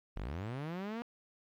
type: linear sweep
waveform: sawtooth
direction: up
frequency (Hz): 36.71 to 241.5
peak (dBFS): -34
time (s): 0.16-1.02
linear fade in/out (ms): 0
effects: low-pass 3000 Hz 12 dB/octave + 12-bit